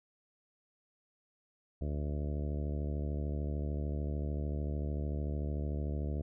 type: harmonic tone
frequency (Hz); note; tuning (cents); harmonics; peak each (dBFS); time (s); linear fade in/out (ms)
73.42; D2; 0; 1 / 2 / 3 / 4 / 5 / 6 / 7 / 8 / 9; -34 / -40 / -44 / -46 / -48 / -50 / -51 / -52 / -53; 1.81-6.22; 5
effects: none